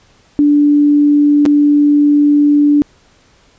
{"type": "tone with dropouts", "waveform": "sine", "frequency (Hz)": 292, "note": "D4", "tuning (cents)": -10, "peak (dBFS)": -6, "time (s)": [0.39, 2.82], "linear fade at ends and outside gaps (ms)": 0, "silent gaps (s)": [1.454, 1.461], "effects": ["pink hiss -50 dBFS RMS until 3.58 s", "resampled to 16000 Hz"]}